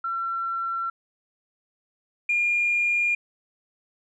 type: tone pair in turn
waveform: sine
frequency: 1355 / 2414 Hz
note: E6 / D7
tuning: +47 / +47 cents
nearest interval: minor seventh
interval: 1000 cents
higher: second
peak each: -25 / -19 dBFS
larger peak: second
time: 0.04-0.9 / 2.29-3.15 s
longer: neither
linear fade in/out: 5 ms
effects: tanh soft clip ceiling -15 dBFS